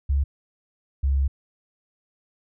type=tone pair in turn; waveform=sine; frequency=69.6 / 68.4 Hz; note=C#2 / C#2; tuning=+8 / -23 cents; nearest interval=unison; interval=31 cents; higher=first; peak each=-18 dBFS; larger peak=neither; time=0.09-0.24 / 1.03-1.28 s; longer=second; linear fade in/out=10 ms; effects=none

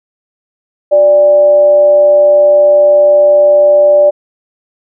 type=tone with frequency modulation; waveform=sine; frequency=587.3 Hz; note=D5; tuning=in tune; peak=-3 dBFS; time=0.91-4.11 s; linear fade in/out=20 ms; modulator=220 Hz; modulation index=0.2; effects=none

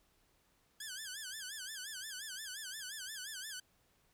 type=tone with vibrato; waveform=10% pulse; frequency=1620 Hz; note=G#6; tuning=43 cents flat; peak=-34 dBFS; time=0.8-3.6 s; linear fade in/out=5 ms; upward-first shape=sine; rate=5.7 Hz; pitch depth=160 cents each way; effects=pink hiss -73 dBFS RMS until 4.13 s

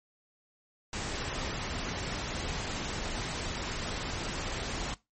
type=noise; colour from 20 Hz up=pink; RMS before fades=-35 dBFS; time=0.93-4.94 s; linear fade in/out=2 ms; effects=noise-tail reverb RT60 0.2 s tail -19 dB re dry + MP3 32 kbps

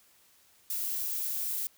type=noise; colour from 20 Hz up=violet; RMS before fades=-33 dBFS; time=0.7-1.67 s; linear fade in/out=2 ms; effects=white hiss -63 dBFS RMS until 1.77 s

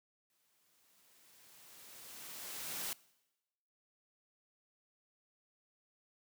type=noise with exponential growth; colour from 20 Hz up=white; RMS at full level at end=-39 dBFS; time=0.3-2.93 s; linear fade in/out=1 ms; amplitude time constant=570 ms; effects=noise-tail reverb RT60 1.0 s tail -22 dB re dry + high-pass 100 Hz 12 dB/octave

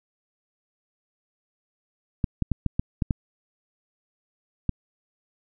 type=clicks; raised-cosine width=5 ms; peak=-10 dBFS; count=8; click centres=2.242 / 2.423 / 2.517 / 2.663 / 2.795 / 3.022 / 3.108 / 4.693 s; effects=none

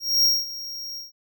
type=tone with ADSR envelope; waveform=square; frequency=5588 Hz; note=F8; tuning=in tune; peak=-15 dBFS; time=0-1.12 s; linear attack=240 ms; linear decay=210 ms; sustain=-17 dB; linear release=150 ms; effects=none

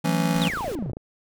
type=chord; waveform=square; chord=F# minor seventh; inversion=third; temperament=just; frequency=166.5 / 185 / 222 / 277.5 Hz; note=E3 / F#3 / A3 / C#4; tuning=+18 / 0 / +16 / +2 cents; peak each=-24 / -28 / -29 / -29 dBFS; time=0.04-0.49 s; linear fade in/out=10 ms
type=noise; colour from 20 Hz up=pink; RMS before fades=-40 dBFS; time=0.35-0.75 s; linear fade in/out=0 ms
type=exponential sweep; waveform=triangle; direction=down; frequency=4186 to 101.6 Hz; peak=-25 dBFS; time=0.41-0.92 s; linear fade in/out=10 ms
type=click train; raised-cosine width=2 ms; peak=-21 dBFS; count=14; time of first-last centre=0.5-0.969 s; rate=27.7 Hz
effects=none

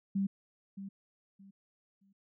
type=tone with echo; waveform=sine; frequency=196 Hz; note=G3; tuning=in tune; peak=-28 dBFS; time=0.15-0.27 s; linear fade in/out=10 ms; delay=620 ms; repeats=3; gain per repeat=-12 dB; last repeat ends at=2.13 s; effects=none

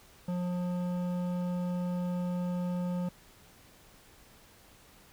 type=tone with hard clipping; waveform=triangle; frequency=178.2 Hz; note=F3; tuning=35 cents sharp; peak=-32 dBFS; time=0.28-3.09 s; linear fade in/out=5 ms; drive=15 dB; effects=pink hiss -58 dBFS RMS until 5.12 s

